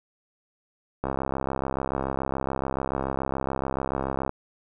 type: click train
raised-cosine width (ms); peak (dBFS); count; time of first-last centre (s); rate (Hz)
1; -13; 219; 1.04-4.294; 67
effects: none